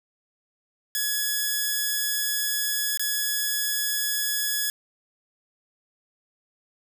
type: tone with dropouts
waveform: 5% pulse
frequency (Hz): 1692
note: G#6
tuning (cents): +32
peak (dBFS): -13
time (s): 0.95-4.7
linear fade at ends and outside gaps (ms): 1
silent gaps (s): 2.974-2.995
effects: none